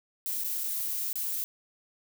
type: noise with dropouts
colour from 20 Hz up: violet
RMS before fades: -32 dBFS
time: 0.26-1.44 s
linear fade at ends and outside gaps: 0 ms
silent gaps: 0.437-0.445 / 0.636-0.641 / 1.129-1.156 s
effects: none